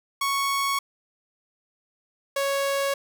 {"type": "tone pair in turn", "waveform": "sawtooth", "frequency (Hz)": [1108.7, 554.4], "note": ["C#6", "C#5"], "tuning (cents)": [0, 0], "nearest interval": "octave", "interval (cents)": 1200, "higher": "first", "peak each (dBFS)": -19, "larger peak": "neither", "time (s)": [[0.21, 0.79], [2.36, 2.94]], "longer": "neither", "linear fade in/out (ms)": 5, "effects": []}